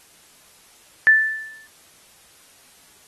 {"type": "tone with exponential decay", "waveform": "sine", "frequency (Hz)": 1760, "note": "A6", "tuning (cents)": 0, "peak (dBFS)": -7, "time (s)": [1.07, 1.67], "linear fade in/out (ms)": 0, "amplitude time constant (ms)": 130, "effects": ["white hiss -52 dBFS RMS until 3.07 s", "AAC 32 kbps"]}